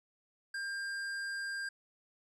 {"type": "tone with hard clipping", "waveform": "sine", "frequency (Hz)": 1598, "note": "G6", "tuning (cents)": 33, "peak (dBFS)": -38, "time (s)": [0.54, 1.69], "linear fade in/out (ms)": 5, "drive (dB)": 12, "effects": ["low-pass 11000 Hz 12 dB/octave"]}